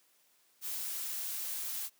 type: noise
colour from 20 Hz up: blue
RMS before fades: -38 dBFS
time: 0.61-1.9 s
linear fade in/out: 50 ms
effects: white hiss -69 dBFS RMS until 1.99 s + high-pass 200 Hz 12 dB/octave